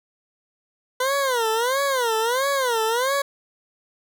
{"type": "tone with vibrato", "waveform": "20% pulse", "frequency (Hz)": 497.1, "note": "B4", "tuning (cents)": 11, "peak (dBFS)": -15, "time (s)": [1, 3.22], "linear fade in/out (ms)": 5, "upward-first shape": "sine", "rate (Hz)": 1.5, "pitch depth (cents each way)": 210, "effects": []}